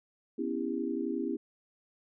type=chord; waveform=sine; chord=C# half-diminished seventh; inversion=third; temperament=equal with one note detuned; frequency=246.9 / 277.2 / 329.6 / 399.5 Hz; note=B3 / C#4 / E4 / G4; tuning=0 / 0 / 0 / +33 cents; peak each=-36 / -36 / -35 / -37 dBFS; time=0.38-1.37 s; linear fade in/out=10 ms; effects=none